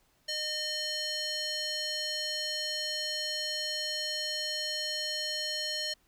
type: tone with band-pass filter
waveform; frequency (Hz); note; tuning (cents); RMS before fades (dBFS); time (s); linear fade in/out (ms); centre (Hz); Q
square; 610; D#5; -34; -34; 0.28-5.94; 10; 4400; 2.2
effects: pink hiss -69 dBFS RMS until 6.07 s